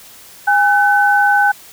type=tone pair together; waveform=sine; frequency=815.5 / 1516 Hz; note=G#5 / F#6; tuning=-32 / +42 cents; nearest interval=major seventh; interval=1074 cents; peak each=-12 dBFS; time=0.47-1.52 s; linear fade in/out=10 ms; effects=white hiss -40 dBFS RMS until 1.72 s